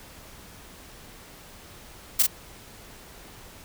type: noise with echo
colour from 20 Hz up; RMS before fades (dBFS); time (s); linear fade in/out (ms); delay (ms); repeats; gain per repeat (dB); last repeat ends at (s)
blue; -18; 2.19-2.23; 10; 39; 1; -3; 2.269
effects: pink hiss -47 dBFS RMS until 3.64 s